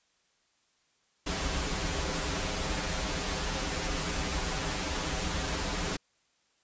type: noise with comb filter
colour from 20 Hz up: pink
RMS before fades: -32 dBFS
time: 1.26-5.97 s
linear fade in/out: 10 ms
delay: 8.6 ms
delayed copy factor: -1
effects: white hiss -71 dBFS RMS until 6.63 s + resampled to 16000 Hz